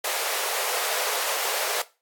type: high-pass noise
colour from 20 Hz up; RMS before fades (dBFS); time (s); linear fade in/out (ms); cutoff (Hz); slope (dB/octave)
pink; -27; 0.04-1.82; 5; 440; 48
effects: noise-tail reverb RT60 0.3 s tail -18 dB re dry + AAC 64 kbps